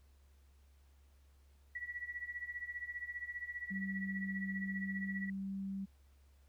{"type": "tone with tremolo", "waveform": "sine", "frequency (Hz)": 1942, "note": "B6", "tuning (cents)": -30, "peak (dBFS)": -37, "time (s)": [1.75, 5.3], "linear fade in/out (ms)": 5, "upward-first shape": "triangle", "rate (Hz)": 15, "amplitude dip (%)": 90}
{"type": "tone with pitch glide", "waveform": "sine", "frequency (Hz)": [193, 194.57], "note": ["G3", "G3"], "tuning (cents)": [-27, -13], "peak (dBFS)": -38, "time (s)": [3.7, 5.86], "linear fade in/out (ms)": 20, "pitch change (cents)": 14, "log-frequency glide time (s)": [4.63, 5.54]}
{"effects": ["added 69 Hz sine -62 dBFS peak until 6.48 s", "pink hiss -75 dBFS RMS until 6.48 s"]}